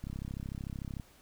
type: click train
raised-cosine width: 5 ms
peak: -27 dBFS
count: 33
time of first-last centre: 0.04-0.998 s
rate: 33.4 Hz
effects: pink hiss -61 dBFS RMS until 1.21 s